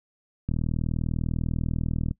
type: click train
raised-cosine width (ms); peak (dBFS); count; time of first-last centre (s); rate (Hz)
5; -15; 66; 0.49-2.111; 40.1
effects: noise-tail reverb RT60 0.1 s tail -21 dB re dry